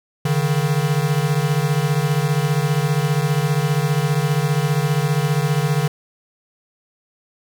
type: beating tone pair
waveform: square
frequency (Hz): 140.9 / 155.9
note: C#3 / D#3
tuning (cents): +29 / +4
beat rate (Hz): 15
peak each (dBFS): -20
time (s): 0.25-5.88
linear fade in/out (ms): 5
effects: none